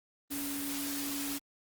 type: tone in noise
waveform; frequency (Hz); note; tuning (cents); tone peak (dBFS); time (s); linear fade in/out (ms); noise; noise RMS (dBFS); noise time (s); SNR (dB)
sine; 282.4; C#4; +32; -37; 0.3-1.39; 20; white; -38; 0.3-1.39; -2
effects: Opus 24 kbps